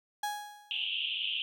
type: tone with exponential decay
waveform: 35% pulse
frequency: 830.6 Hz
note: G#5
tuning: in tune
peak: -28 dBFS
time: 0.23-0.88 s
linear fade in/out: 5 ms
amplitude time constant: 140 ms
type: band-pass noise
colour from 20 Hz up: pink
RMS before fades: -34 dBFS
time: 0.71-1.42 s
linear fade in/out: 0 ms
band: 2700 to 3300 Hz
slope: 96 dB/octave
effects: none